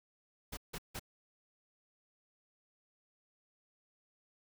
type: noise bursts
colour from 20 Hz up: pink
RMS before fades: -42 dBFS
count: 3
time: 0.52-0.996 s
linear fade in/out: 10 ms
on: 52 ms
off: 160 ms
effects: none